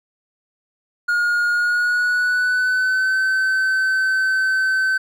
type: tone with pitch glide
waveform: triangle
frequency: 1431 to 1533.7 Hz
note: F6 to G6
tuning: +42 to -38 cents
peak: -14 dBFS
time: 1.08-4.98 s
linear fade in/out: 10 ms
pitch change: +120 cents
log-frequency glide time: 1.51-3.17 s
effects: none